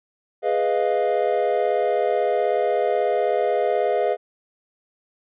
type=chord; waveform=triangle; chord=F half-diminished seventh; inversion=first; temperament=equal; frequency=415.3 / 493.9 / 622.3 / 698.5 Hz; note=Ab4 / Cb5 / Eb5 / F5; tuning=0 / 0 / 0 / 0 cents; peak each=-22 dBFS; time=0.42-4.17 s; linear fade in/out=50 ms; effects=resampled to 8000 Hz